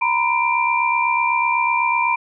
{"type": "tone cluster", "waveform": "sine", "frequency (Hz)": [941, 1009, 2363], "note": ["A#5", "B5", "D7"], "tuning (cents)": [16, 37, 10], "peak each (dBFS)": -20, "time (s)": [0.01, 2.16], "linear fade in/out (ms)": 10, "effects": []}